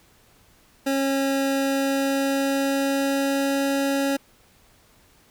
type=tone with pitch glide; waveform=25% pulse; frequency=272.9 to 276.2 Hz; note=C#4 to C#4; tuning=-27 to -6 cents; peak=-17 dBFS; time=0.86-4.17 s; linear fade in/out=10 ms; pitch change=+21 cents; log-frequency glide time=1.6-3.62 s; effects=pink hiss -57 dBFS RMS until 5.3 s